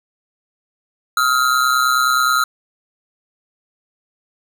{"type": "ring-modulated tone", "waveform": "square", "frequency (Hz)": 1334, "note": "E6", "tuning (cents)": 20, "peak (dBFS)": -11, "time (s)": [1.17, 2.44], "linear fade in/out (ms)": 2, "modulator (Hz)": 64.7, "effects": []}